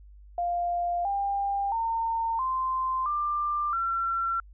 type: tone with pitch steps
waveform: sine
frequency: 698.5 / 797.7 / 911.1 / 1040.5 / 1188.4 / 1357.2 Hz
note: F5 / G5 / A#5 / C6 / D6 / F6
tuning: 0 / +30 / -40 / -10 / +20 / -50 cents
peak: -25 dBFS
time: 0.38-4.4 s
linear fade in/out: 2 ms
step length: 670 ms
effects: added 50 Hz sine -47 dBFS peak until 4.53 s